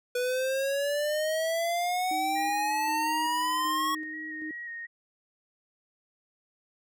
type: exponential sweep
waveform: square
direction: up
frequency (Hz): 490 to 1108.7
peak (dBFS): -27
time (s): 0.15-3.95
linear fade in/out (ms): 5
type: tone with tremolo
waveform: sine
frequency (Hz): 311.1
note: D#4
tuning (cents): 0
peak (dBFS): -35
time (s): 2.11-4.51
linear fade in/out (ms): 2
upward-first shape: square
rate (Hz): 1.3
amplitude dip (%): 45
type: tone with vibrato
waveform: sine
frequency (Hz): 1880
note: A#6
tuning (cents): +14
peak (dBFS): -36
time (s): 2.35-4.87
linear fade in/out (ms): 20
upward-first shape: square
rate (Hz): 2.8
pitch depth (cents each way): 20
effects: none